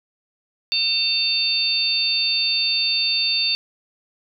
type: harmonic tone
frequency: 900 Hz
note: A5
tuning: 39 cents sharp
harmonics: 3 / 4 / 5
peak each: -24 / -24 / -20 dBFS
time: 0.72-3.55 s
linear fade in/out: 0 ms
effects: none